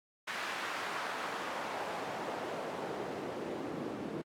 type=noise with band-pass filter sweep; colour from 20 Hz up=pink; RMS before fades=-39 dBFS; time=0.27-4.22 s; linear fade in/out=10 ms; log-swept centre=1700 to 280 Hz; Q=1.1; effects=high-pass 150 Hz 12 dB/octave + AAC 64 kbps